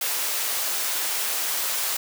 white high-pass noise, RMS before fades -26 dBFS, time 0.01-1.97 s, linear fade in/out 5 ms, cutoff 500 Hz, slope 12 dB/octave, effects none

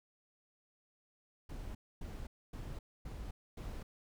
brown noise bursts, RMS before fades -44 dBFS, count 5, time 1.49-3.83 s, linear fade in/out 5 ms, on 260 ms, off 260 ms, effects none

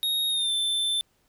square tone with pitch glide, 3750 to 3542 Hz, A#7 to A7, +10 to +11 cents, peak -24 dBFS, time 0.03-1.01 s, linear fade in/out 0 ms, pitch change -99 cents, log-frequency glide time 0.29-0.52 s, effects pink hiss -68 dBFS RMS until 1.28 s

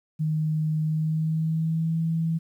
sine tone with pitch glide, 155.56 to 163.29 Hz, D#3 to E3, 0 to -16 cents, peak -22 dBFS, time 0.19-2.39 s, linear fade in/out 20 ms, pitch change +84 cents, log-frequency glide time 0.83-1.98 s, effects 10-bit

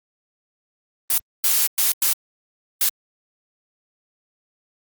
blue noise bursts at uneven times, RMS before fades -18 dBFS, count 5, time 1.1-1.18 / 1.44-1.67 / 1.78-1.92 / 2.02-2.13 / 2.81-2.89 s, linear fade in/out 2 ms, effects Opus 32 kbps

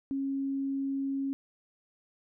sine tone, 273.2 Hz, C#4, 25 cents flat, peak -29 dBFS, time 0.11-1.33 s, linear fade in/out 0 ms, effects none

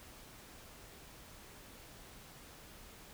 silence, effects pink hiss -55 dBFS RMS until 3.13 s

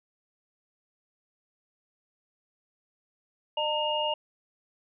sine tone cluster, 604 / 910 / 2842 Hz, D5 / A#5 / F7, +48 / -42 / +30 cents, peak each -30 dBFS, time 3.57-4.14 s, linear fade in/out 5 ms, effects none

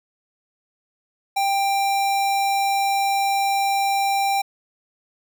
square tone, 790 Hz, G5, 13 cents sharp, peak -19 dBFS, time 1.36-4.42 s, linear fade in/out 10 ms, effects none

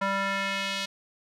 square tone with band-pass filter sweep, 196 Hz, G3, in tune, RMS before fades -29 dBFS, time 0.01-0.86 s, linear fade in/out 10 ms, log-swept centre 1200 to 3700 Hz, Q 1.4, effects none

